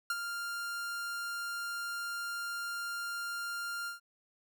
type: tone with ADSR envelope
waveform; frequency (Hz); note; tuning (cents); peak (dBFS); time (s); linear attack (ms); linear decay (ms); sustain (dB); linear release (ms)
45% pulse; 1396.9; F6; 0; -29; 0.1-4; 3; 38; -7; 130
effects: none